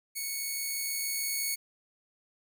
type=tone with level ramp; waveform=5% pulse; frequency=2217 Hz; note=C#7; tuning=in tune; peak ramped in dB=-23 to -19 dBFS; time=0.15-1.56 s; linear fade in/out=20 ms; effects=none